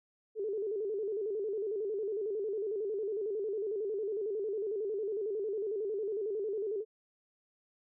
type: tone with vibrato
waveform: sine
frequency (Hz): 415.3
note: G#4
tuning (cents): 0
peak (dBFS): -32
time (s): 0.35-6.85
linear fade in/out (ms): 50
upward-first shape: square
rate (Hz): 11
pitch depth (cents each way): 94
effects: none